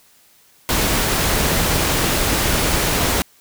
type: noise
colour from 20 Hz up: pink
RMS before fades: -18 dBFS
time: 0.69-3.22 s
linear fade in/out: 0 ms
effects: white hiss -53 dBFS RMS until 3.4 s